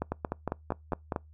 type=two click trains; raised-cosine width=1 ms; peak=-16 / -16 dBFS; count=6 / 6; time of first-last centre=0.02-1.162 / 0.12-1.122 s; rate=4.38 / 4.99 Hz; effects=noise-tail reverb RT60 0.2 s tail -25 dB re dry + added 77 Hz sine -51 dBFS peak until 1.33 s